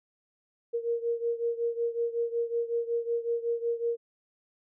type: beating tone pair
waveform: sine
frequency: 466.2 / 471.6 Hz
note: A#4 / A#4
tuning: 0 / +20 cents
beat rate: 5.4 Hz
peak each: -29 / -32 dBFS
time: 0.73-3.97 s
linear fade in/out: 20 ms
effects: none